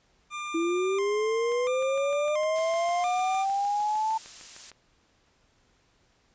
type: tone with vibrato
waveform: 25% pulse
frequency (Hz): 1122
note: C#6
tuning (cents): +21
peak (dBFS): -29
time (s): 0.3-3.46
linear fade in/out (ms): 50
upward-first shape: square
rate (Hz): 0.73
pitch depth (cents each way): 110
type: linear sweep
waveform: sine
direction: up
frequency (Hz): 325 to 891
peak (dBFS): -24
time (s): 0.54-4.18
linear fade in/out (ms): 10
type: click train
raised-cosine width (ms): 0.3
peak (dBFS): -31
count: 22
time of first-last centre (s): 1.52-4.716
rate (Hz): 6.57
type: noise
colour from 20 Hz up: blue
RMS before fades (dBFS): -40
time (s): 2.55-4.71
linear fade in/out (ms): 10
effects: pink hiss -66 dBFS RMS until 6.34 s + resampled to 16000 Hz